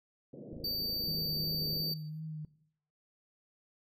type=band-pass noise; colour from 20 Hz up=pink; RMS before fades=-47 dBFS; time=0.33-1.93 s; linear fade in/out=5 ms; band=140 to 560 Hz; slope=48 dB/octave
type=click train; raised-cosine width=5 ms; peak=-35 dBFS; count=36; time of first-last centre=0.53-1.803 s; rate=27.5 Hz
type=tone; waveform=square; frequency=4613 Hz; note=D8; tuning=32 cents flat; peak=-33 dBFS; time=0.64-1.94 s; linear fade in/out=5 ms
type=tone with vibrato; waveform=sine; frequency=155.56 Hz; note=D#3; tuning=in tune; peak=-38 dBFS; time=1.08-2.45 s; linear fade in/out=2 ms; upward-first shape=triangle; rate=2.8 Hz; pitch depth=34 cents each way
effects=noise-tail reverb RT60 0.7 s tail -18 dB re dry